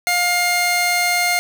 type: tone pair together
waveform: sawtooth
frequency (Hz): 708 / 2124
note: F5 / C7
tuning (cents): +23 / +25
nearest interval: octave + perfect fifth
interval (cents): 1902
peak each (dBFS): -16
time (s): 0.07-1.39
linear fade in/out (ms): 0
effects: none